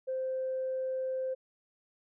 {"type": "tone", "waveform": "sine", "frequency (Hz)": 521, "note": "C5", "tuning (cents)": -7, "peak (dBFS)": -30, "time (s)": [0.07, 1.35], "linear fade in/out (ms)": 20, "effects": ["tanh soft clip ceiling -26 dBFS"]}